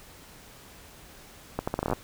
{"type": "accelerating click train", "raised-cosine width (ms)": 1, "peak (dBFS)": -13, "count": 11, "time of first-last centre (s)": [1.59, 1.932], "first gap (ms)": 85, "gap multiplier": 0.77, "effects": ["pink hiss -50 dBFS RMS until 2.03 s"]}